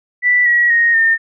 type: tone with pitch steps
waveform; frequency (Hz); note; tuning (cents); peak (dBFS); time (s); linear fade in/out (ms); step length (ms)
sine; 1971 / 1918.2 / 1866.8 / 1816.8; B6 / A#6 / A#6 / A#6; -4 / +49 / +2 / -45; -9; 0.22-1.18; 50; 240
effects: none